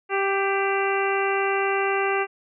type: harmonic tone with a mistuned harmonic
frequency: 392 Hz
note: G4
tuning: in tune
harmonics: 1 / 2 / 3 / 4 / 5 / 6 / 7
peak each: -24 / -27 / -29 / -30 / -31 / -32 / -32 dBFS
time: 0.09-2.27 s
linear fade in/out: 50 ms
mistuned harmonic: 5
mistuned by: +35 cents
effects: none